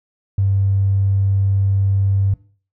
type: tone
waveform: triangle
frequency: 98 Hz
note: G2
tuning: in tune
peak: -9 dBFS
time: 0.38-2.34 s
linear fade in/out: 5 ms
effects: noise-tail reverb RT60 0.4 s tail -22 dB re dry + tanh soft clip ceiling -11 dBFS